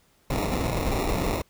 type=noise with sample-and-hold; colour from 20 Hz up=pink; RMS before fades=-26 dBFS; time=0.3-1.42 s; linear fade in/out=5 ms; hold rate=1575 Hz; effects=pink hiss -63 dBFS RMS until 1.49 s